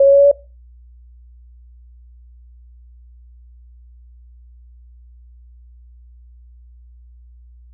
sine tone with pitch steps, 550 / 554.8 / 559.6 / 564.5 / 569.4 Hz, C#5 / C#5 / C#5 / C#5 / C#5, -14 / +1 / +16 / +31 / +46 cents, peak -6 dBFS, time 0-0.315 s, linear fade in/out 5 ms, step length 63 ms, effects noise-tail reverb RT60 0.3 s tail -20 dB re dry + added 60 Hz sine -41 dBFS peak until 7.73 s

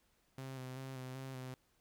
sawtooth tone with vibrato, 130.8 Hz, C3, in tune, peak -40 dBFS, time 0.38-1.54 s, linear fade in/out 2 ms, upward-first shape square, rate 2.6 Hz, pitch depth 27 cents each way, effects pink hiss -75 dBFS RMS until 1.8 s

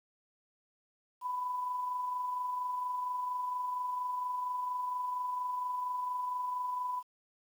sine tone with amplitude modulation, 996 Hz, B5, 14 cents sharp, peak -31 dBFS, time 1.21-7.03 s, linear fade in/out 50 ms, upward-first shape sine, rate 24.3 Hz, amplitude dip 35%, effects 10-bit

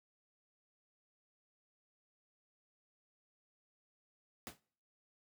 pink noise with exponential decay, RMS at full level -42 dBFS, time 4.47-4.6 s, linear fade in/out 0 ms, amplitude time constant 27 ms, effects noise-tail reverb RT60 0.6 s tail -25 dB re dry + high-pass 100 Hz 12 dB/octave

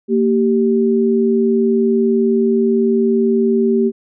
sine tone pair together, 230 / 389.4 Hz, A#3 / G4, -23 / -12 cents, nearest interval major sixth, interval 911 cents, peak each -14 dBFS, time 0.08-3.92 s, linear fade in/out 50 ms, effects none

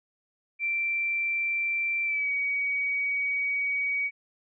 sine tone with pitch glide, 2349 to 2259 Hz, D7 to C#7, 0 to +32 cents, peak -25 dBFS, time 0.59-4.11 s, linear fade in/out 50 ms, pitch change -68 cents, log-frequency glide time 2.04-2.3 s, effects none

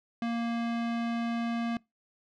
square tone with low-pass filter, 233.1 Hz, A#3, in tune, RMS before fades -31 dBFS, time 0.22-1.77 s, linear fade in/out 2 ms, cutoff 3300 Hz, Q 0.81, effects noise-tail reverb RT60 0.2 s tail -23 dB re dry

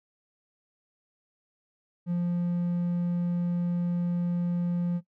triangle tone, 174.61 Hz, F3, in tune, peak -22 dBFS, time 2.06-5.01 s, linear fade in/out 50 ms, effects noise-tail reverb RT60 0.1 s tail -17 dB re dry + tanh soft clip ceiling -18 dBFS

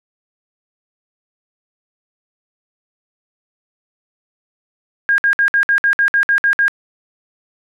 sine tone bursts, 1623 Hz, G#6, 40 cents flat, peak -10 dBFS, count 11, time 5.09-6.681 s, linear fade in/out 0 ms, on 91 ms, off 59 ms, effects none

